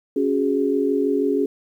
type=chord; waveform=sine; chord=C# suspended fourth; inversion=none; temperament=just; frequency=277.2 / 369.6 / 415.8 Hz; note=C#4 / F#4 / G#4; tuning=0 / -2 / +2 cents; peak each=-21 / -24 / -21 dBFS; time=0.16-1.46 s; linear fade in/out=5 ms; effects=9-bit